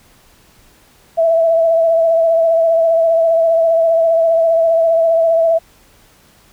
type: tone with vibrato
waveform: sine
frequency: 659.3 Hz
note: E5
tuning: in tune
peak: -9 dBFS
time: 1.17-5.59 s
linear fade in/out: 20 ms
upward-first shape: triangle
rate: 15 Hz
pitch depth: 35 cents each way
effects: pink hiss -49 dBFS RMS until 6.52 s